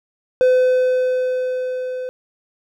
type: tone with level ramp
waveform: triangle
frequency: 508 Hz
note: B4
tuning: 49 cents sharp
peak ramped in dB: -8 to -22 dBFS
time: 0.41-2.09 s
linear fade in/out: 0 ms
effects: none